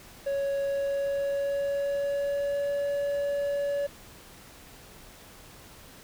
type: tone with pitch glide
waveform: triangle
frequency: 556 to 568.7 Hz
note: C#5 to C#5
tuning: +5 to +44 cents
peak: -24 dBFS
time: 0.26-3.87 s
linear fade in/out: 10 ms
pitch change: +39 cents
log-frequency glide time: 0.64-2.77 s
effects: pink hiss -50 dBFS RMS until 6.03 s